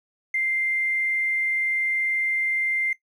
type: tone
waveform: triangle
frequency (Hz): 2093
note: C7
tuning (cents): 0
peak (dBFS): -18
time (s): 0.34-2.93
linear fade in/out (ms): 5
effects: noise-tail reverb RT60 0.1 s tail -18 dB re dry + tanh soft clip ceiling -19 dBFS